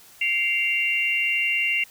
sine tone cluster, 2107 / 2296 / 2766 Hz, C7 / D7 / F7, +12 / -40 / -17 cents, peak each -25 / -31 / -22 dBFS, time 0.21-1.84 s, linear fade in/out 5 ms, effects white hiss -50 dBFS RMS until 1.9 s

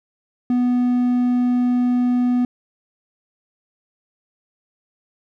triangle tone, 246.6 Hz, B3, 2 cents flat, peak -13 dBFS, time 0.5-2.45 s, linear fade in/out 2 ms, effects none

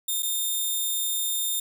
5% pulse tone with dropouts, 3631 Hz, A#7, 46 cents flat, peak -17 dBFS, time 0.08-1.6 s, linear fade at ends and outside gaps 5 ms, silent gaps 0.224-0.229 s, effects 8-bit

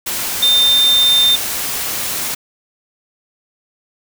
sine tone in noise, 3600 Hz, A7, 39 cents sharp, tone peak -9 dBFS, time 0.42-1.36 s, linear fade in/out 10 ms, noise white, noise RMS -21 dBFS, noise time 0.06-2.35 s, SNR +9 dB, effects none

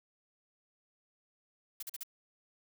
blue noise bursts, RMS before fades -41 dBFS, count 4, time 1.8-2.034 s, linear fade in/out 5 ms, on 27 ms, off 42 ms, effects none

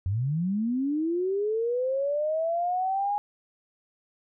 sine linear sweep, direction up, 87.31 to 830.6 Hz, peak -24 dBFS, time 0.06-3.18 s, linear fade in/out 0 ms, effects none

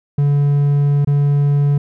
triangle tone with dropouts, 143.4 Hz, D3, 41 cents flat, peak -9 dBFS, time 0.18-1.78 s, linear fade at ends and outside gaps 5 ms, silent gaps 1.048-1.072 s, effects none

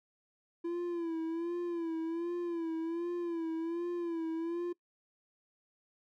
triangle tone with vibrato, 336.6 Hz, E4, 36 cents sharp, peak -31 dBFS, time 0.64-4.73 s, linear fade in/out 10 ms, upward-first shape sine, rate 1.3 Hz, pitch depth 67 cents each way, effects noise-tail reverb RT60 0.1 s tail -22 dB re dry

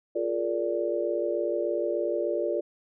sine chord, Bb dominant seventh, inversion second, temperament just, 349.6 / 419.5 / 466.2 / 582.7 Hz, F4 / Ab4 / Bb4 / D5, +2 / +17 / 0 / -14 cents, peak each -30 / -33 / -32 / -29 dBFS, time 0.15-2.61 s, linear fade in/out 10 ms, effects none

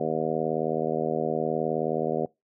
harmonic tone, 79.2 Hz, D#2, 31 cents sharp, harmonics 2 / 3 / 4 / 5 / 6 / 7 / 8 / 9, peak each -35 / -33 / -36 / -31 / -31 / -32 / -34 / -34 dBFS, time 0-2.26 s, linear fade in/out 5 ms, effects noise-tail reverb RT60 0.2 s tail -23 dB re dry

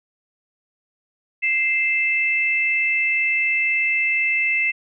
sine tone pair together, 2093 / 2637 Hz, C7 / E7, 0 / 0 cents, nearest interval major third, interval 400 cents, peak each -20 dBFS, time 1.42-4.72 s, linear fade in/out 20 ms, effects none

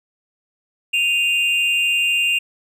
triangle tone pair together, 2500 / 2784 Hz, D#7 / F7, +8 / -6 cents, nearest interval major second, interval 186 cents, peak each -20 / -15 dBFS, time 0.93-2.39 s, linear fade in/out 10 ms, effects none

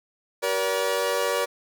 sawtooth tone cluster, 382.8 / 477.2 / 574 Hz, G4 / A#4 / D5, -41 / +41 / -40 cents, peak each -28 / -22 / -22 dBFS, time 0.42-1.46 s, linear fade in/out 20 ms, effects none

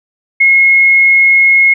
sine tone, 2164 Hz, C#7, 42 cents flat, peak -4 dBFS, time 0.4-1.74 s, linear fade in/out 10 ms, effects none

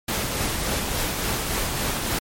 pink noise with tremolo, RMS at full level -24 dBFS, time 0.08-2.19 s, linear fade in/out 5 ms, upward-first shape triangle, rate 3.5 Hz, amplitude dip 35%, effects MP3 64 kbps

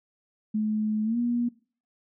sine tone with pitch glide, 214.6 to 239.5 Hz, A3 to A#3, -43 to +47 cents, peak -23 dBFS, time 0.54-1.49 s, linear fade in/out 10 ms, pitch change +190 cents, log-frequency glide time 1.04-1.18 s, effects noise-tail reverb RT60 0.4 s tail -20 dB re dry

